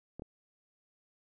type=clicks; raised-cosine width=2 ms; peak=-29 dBFS; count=2; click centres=0.196 / 0.221 s; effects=none